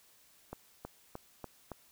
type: accelerating click train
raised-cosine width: 1 ms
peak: -27 dBFS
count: 5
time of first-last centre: 0.53-1.717 s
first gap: 320 ms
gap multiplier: 0.95
effects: white hiss -64 dBFS RMS until 1.91 s